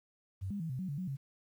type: tone with pitch steps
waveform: sine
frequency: 95.4 / 202.1 / 163 / 129.1 / 186.7 / 142.4 / 184.6 / 137.1 Hz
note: G2 / G#3 / E3 / C3 / F#3 / C#3 / F#3 / C#3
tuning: -47 / -47 / -19 / -23 / +16 / +47 / -4 / -19 cents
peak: -35 dBFS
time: 0.41-1.17 s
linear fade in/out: 20 ms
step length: 95 ms
effects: 11-bit